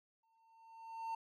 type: tone with exponential growth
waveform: triangle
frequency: 905 Hz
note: A5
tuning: 48 cents sharp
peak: -35 dBFS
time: 0.23-1.15 s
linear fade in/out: 5 ms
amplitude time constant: 200 ms
effects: none